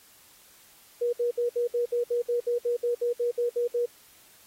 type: tone bursts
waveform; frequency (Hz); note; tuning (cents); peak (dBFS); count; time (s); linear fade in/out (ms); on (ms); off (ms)
sine; 479.7; A#4; +50; -23; 16; 1.01-3.86; 10; 120; 62
effects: white hiss -56 dBFS RMS until 4.46 s + AAC 48 kbps